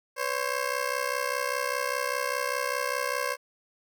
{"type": "ring-modulated tone", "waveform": "15% pulse", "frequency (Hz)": 534, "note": "C5", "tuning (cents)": 35, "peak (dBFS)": -18, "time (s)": [0.16, 3.37], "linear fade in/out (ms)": 50, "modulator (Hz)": 32.5, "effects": []}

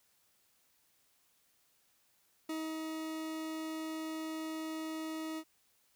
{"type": "tone with ADSR envelope", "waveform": "40% pulse", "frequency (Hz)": 317.2, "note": "D#4", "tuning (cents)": 33, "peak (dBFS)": -35, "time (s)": [2.49, 5.44], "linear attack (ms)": 5, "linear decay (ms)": 270, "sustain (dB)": -2, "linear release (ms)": 60, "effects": ["white hiss -72 dBFS RMS until 5.95 s"]}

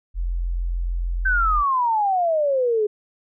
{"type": "tone", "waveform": "sine", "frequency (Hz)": 43.35, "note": "F1", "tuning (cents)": -12, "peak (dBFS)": -21, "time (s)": [0.14, 1.64], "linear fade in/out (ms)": 50}
{"type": "exponential sweep", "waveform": "sine", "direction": "down", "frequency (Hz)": [1568, 411.1], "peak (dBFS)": -17, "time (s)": [1.25, 2.87], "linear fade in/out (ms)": 10}
{"effects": []}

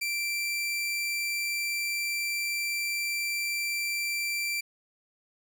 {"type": "tone", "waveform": "sawtooth", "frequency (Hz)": 2349, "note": "D7", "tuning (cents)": 0, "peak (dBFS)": -25, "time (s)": [0.01, 4.61], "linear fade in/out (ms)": 10, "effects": []}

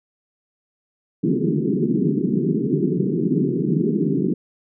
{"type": "band-pass noise", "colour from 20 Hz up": "pink", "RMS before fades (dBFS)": -20, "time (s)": [1.23, 4.34], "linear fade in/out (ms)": 5, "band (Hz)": [140, 420], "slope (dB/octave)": 96, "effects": []}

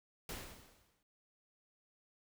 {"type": "noise with exponential decay", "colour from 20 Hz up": "pink", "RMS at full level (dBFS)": -42, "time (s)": [0.29, 1.03], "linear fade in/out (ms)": 2, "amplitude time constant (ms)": 160, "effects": []}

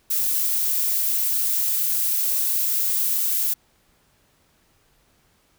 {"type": "noise", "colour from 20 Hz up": "violet", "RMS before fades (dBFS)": -22, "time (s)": [0.1, 3.54], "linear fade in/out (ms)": 10, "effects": ["pink hiss -62 dBFS RMS until 5.58 s"]}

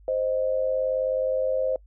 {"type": "tone pair together", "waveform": "sine", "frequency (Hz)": [523.3, 622.3], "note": ["C5", "D#5"], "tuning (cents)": [0, 0], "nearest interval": "minor third", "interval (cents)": 300, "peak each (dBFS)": [-23, -28], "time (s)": [0.08, 1.76], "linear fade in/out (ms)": 2, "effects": ["noise-tail reverb RT60 0.1 s tail -26 dB re dry", "added 50 Hz sine -49 dBFS peak until 1.86 s"]}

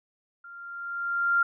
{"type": "tone with level ramp", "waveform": "sine", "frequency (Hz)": 1391, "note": "F6", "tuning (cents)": -7, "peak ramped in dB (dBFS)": [-43, -18], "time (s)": [0.44, 1.43], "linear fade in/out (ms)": 5, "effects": []}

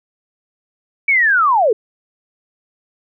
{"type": "linear sweep", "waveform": "sine", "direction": "down", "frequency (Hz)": [2300, 396.6], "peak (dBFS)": -10, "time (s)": [1.08, 1.73], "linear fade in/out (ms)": 5, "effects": []}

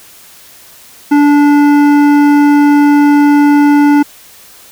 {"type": "tone with hard clipping", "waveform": "triangle", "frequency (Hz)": 290.4, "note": "D4", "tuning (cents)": -19, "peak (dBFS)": -6, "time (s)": [1.11, 4.03], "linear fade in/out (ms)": 10, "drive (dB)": 16, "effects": ["white hiss -38 dBFS RMS until 4.71 s"]}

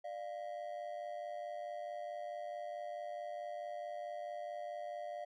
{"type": "ring-modulated tone", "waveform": "triangle", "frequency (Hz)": 648, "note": "E5", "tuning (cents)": -30, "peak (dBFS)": -36, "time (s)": [0.04, 5.25], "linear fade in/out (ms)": 10, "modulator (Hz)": 52.3, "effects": []}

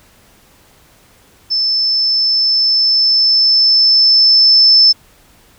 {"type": "tone with level ramp", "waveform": "sine", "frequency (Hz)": 5274, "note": "E8", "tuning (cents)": 0, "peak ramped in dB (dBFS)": [-12, -4], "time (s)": [1.5, 4.93], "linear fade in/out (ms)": 20, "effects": ["pink hiss -48 dBFS RMS until 5.58 s"]}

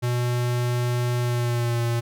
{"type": "tone with pitch glide", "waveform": "square", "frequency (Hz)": [122, 117.78], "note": ["B2", "A#2"], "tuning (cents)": [-21, 18], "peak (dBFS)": -22, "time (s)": [0.02, 2.01], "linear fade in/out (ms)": 20, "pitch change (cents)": -61, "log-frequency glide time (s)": [1.2, 1.83], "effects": []}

